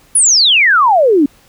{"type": "exponential sweep", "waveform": "sine", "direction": "down", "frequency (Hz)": [10548, 267.4], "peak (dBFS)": -6, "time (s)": [0.15, 1.26], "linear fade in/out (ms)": 5, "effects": ["pink hiss -48 dBFS RMS until 1.48 s"]}